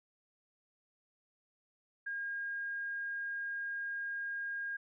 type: tone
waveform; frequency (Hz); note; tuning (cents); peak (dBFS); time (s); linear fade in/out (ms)
sine; 1620; G#6; -43; -36; 2.06-4.77; 10
effects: none